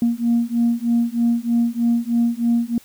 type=beating tone pair; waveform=sine; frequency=233.4 / 236.6 Hz; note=A#3 / A#3; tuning=+2 / +26 cents; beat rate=3.2 Hz; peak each=-18 / -18 dBFS; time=0.02-2.78 s; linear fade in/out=2 ms; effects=tanh soft clip ceiling -10 dBFS + white hiss -49 dBFS RMS until 2.84 s